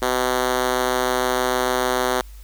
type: tone with high-pass filter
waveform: 5% pulse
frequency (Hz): 126.6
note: B2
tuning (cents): +43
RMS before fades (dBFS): -21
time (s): 0.02-2.21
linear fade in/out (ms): 2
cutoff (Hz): 340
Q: 1.3
effects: added 50 Hz sine -37 dBFS peak until 2.43 s + white hiss -52 dBFS RMS until 2.43 s